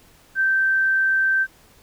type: tone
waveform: sine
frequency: 1558 Hz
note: G6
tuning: 11 cents flat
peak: -16 dBFS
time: 0.35-1.47 s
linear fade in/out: 50 ms
effects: pink hiss -53 dBFS RMS until 1.82 s